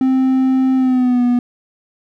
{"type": "tone with pitch glide", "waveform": "triangle", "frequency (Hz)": [261.6, 244.1], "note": ["C4", "B3"], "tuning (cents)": [0, -20], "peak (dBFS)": -9, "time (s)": [0.01, 1.39], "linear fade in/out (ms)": 2, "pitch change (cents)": -120, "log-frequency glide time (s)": [0.76, 1.23], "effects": []}